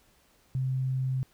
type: tone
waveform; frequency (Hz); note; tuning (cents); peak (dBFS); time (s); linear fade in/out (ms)
sine; 130.81; C3; 0; -26; 0.55-1.23; 0
effects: pink hiss -64 dBFS RMS until 1.33 s